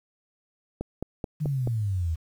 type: click train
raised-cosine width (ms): 2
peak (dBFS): -17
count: 5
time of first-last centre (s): 0.81-1.674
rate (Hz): 4.63
type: exponential sweep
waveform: sine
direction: down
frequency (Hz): 154.9 to 77.78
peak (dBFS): -24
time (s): 1.4-2.16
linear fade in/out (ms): 20
effects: 9-bit